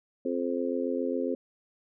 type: harmonic tone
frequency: 87.3 Hz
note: F2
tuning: in tune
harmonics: 3 / 4 / 5 / 6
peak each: -31 / -34 / -33 / -33 dBFS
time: 0.25-1.35 s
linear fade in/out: 5 ms
effects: none